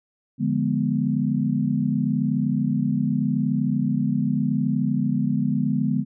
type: chord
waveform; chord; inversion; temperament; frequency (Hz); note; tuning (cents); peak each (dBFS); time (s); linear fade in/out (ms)
sine; D diminished seventh; none; equal; 146.83 / 174.61 / 207.7 / 246.9; D3 / F3 / Ab3 / Cb4; 0 / 0 / 0 / 0; -25 / -29 / -24 / -24; 0.38-6.05; 50
effects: none